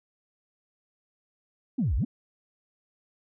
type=exponential two-way sweep; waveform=sine; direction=down then up; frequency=293.8 to 50.6 to 293.8 Hz; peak=-22 dBFS; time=1.78-2.05 s; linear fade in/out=10 ms; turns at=1.96 s; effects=tanh soft clip ceiling -18 dBFS